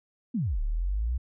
sine exponential two-way sweep, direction down then up, 265.2 to 34.65 to 65 Hz, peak -25 dBFS, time 0.34-1.18 s, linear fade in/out 10 ms, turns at 0.61 s, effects none

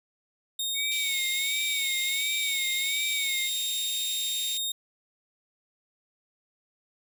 sawtooth tone, 3700 Hz, A#7, 14 cents flat, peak -25 dBFS, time 0.59-4.72 s, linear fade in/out 5 ms
sine tone with vibrato, 2217 Hz, C#7, in tune, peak -30 dBFS, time 0.74-3.5 s, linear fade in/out 50 ms, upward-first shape sine, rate 1.4 Hz, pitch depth 81 cents each way
pink high-pass noise, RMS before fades -39 dBFS, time 0.91-4.58 s, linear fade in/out 10 ms, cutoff 2300 Hz, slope 48 dB/octave
effects none

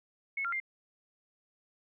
sine tone with pitch steps, 2193 / 1383 / 2102 Hz, C#7 / F6 / C7, -19 / -17 / +7 cents, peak -31 dBFS, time 0.37-0.601 s, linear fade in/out 5 ms, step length 77 ms, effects none

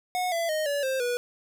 square tone with pitch steps, 729 / 672.4 / 620.1 / 572 / 527.5 / 486.5 Hz, F#5 / E5 / D#5 / D5 / C5 / B4, -26 / +34 / -6 / -46 / +14 / -26 cents, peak -26 dBFS, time 0.15-1.17 s, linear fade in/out 0 ms, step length 170 ms, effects none

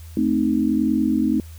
sine chord, A diminished, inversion none, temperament equal, 220 / 261.6 / 311.1 Hz, A3 / C4 / Eb4, 0 / 0 / 0 cents, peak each -21 dBFS, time 0.17-1.4 s, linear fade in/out 2 ms, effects added 81 Hz sine -36 dBFS peak until 1.58 s + white hiss -50 dBFS RMS until 1.58 s

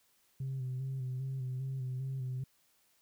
sine tone with vibrato, 130.81 Hz, C3, in tune, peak -33 dBFS, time 0.4-2.44 s, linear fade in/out 5 ms, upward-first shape square, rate 2.5 Hz, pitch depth 36 cents each way, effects tanh soft clip ceiling -32 dBFS + white hiss -71 dBFS RMS until 3.01 s

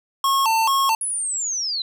square tone with vibrato, 987.8 Hz, B5, in tune, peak -17 dBFS, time 0.24-0.95 s, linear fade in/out 2 ms, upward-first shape square, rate 2.3 Hz, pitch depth 170 cents each way
sine linear sweep, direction down, 10550 to 3930 Hz, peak -22 dBFS, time 1.01-1.82 s, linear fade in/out 2 ms
effects none

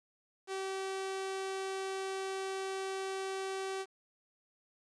sawtooth tone, 384.3 Hz, G4, 34 cents flat, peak -32 dBFS, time 0.47-3.86 s, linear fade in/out 50 ms, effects resampled to 22050 Hz + 10-bit

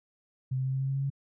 sine tone with pitch steps, 130 / 131.13 / 132.27 / 133.42 / 134.58 / 135.76 / 136.94 / 138.13 Hz, C3 / C3 / C3 / C3 / C3 / C#3 / C#3 / C#3, -11 / +4 / +19 / +34 / +49 / -36 / -21 / -6 cents, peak -27 dBFS, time 0.51-1.102 s, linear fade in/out 10 ms, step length 74 ms, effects none

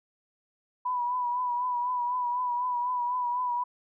sine tone with vibrato, 983 Hz, B5, 8 cents flat, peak -26 dBFS, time 0.85-3.64 s, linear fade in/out 10 ms, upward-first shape triangle, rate 4 Hz, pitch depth 48 cents each way, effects none

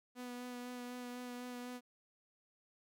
sawtooth tone with vibrato, 246.5 Hz, B3, 3 cents flat, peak -40 dBFS, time 0.15-1.81 s, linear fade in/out 50 ms, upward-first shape sine, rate 4 Hz, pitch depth 15 cents each way, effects none

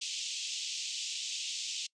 pink band-pass noise, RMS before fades -38 dBFS, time 0.01-1.87 s, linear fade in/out 10 ms, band 2700 to 7600 Hz, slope 48 dB/octave, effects noise-tail reverb RT60 0.1 s tail -24 dB re dry + resampled to 22050 Hz

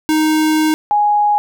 square / sine tone pair in turn, 311.1 / 830.5 Hz, D#4 / G#5, 0 / 0 cents, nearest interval octave + perfect fourth, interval 1700 cents, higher second, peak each -12 / -10 dBFS, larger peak second, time 0.09-0.74 / 0.91-1.38 s, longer first, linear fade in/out 0 ms, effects none

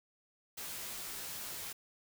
white noise with comb filter, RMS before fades -43 dBFS, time 0.57-1.73 s, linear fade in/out 10 ms, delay 16 ms, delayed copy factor -0.5, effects none

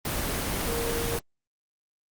sine tone in noise, 466.2 Hz, A#4, in tune, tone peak -30 dBFS, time 0.67-1.18 s, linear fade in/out 2 ms, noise pink, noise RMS -29 dBFS, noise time 0.05-1.19 s, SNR -4 dB, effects Opus 24 kbps

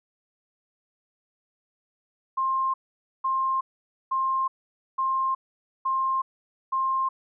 sine tone bursts, 1059 Hz, C6, 21 cents sharp, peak -22 dBFS, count 6, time 2.37-7.09 s, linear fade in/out 10 ms, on 370 ms, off 500 ms, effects none

